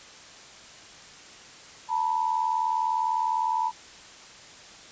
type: tone pair together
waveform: sine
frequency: 891 / 970.9 Hz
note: A5 / B5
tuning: +22 / -30 cents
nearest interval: minor second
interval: 148 cents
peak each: -26 dBFS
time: 1.88-3.72 s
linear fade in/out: 50 ms
effects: white hiss -47 dBFS RMS until 4.91 s + resampled to 16000 Hz